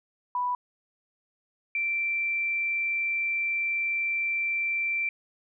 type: tone pair in turn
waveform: sine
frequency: 987 / 2347 Hz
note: B5 / D7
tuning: -1 / -2 cents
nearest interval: octave + minor third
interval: 1499 cents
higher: second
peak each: -25 dBFS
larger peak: neither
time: 0.35-0.55 / 1.75-5.09 s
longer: second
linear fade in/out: 2 ms
effects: none